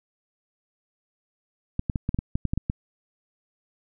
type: clicks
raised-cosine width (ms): 5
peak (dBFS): -12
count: 11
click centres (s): 1.794 / 1.898 / 1.958 / 2.091 / 2.145 / 2.189 / 2.355 / 2.453 / 2.535 / 2.576 / 2.699
effects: none